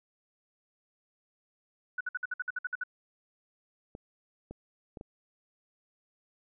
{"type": "tone bursts", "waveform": "sine", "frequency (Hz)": 1480, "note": "F#6", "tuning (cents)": 0, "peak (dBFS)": -30, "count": 11, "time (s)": [1.98, 2.837], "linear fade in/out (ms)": 5, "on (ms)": 27, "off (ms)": 56}
{"type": "clicks", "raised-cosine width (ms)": 2, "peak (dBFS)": -29, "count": 4, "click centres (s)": [3.951, 4.51, 4.972, 5.011]}
{"effects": []}